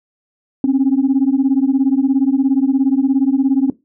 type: beating tone pair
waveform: sine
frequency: 261.6 / 278.6 Hz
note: C4 / C#4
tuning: 0 / +9 cents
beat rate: 17 Hz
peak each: -13 dBFS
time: 0.64-3.7 s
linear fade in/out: 2 ms
effects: noise-tail reverb RT60 0.2 s tail -18 dB re dry + tanh soft clip ceiling -6 dBFS